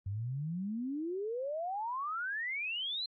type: exponential sweep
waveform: sine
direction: up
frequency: 93.7 to 4182 Hz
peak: -34 dBFS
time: 0.06-3.06 s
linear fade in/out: 5 ms
effects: AAC 32 kbps